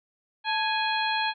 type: harmonic tone with a mistuned harmonic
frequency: 830.6 Hz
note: G#5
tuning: in tune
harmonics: 1 / 2 / 3 / 4 / 5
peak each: -27 / -30 / -32 / -33 / -34 dBFS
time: 0.44-1.34 s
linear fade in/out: 50 ms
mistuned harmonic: 1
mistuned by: +92 cents
effects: none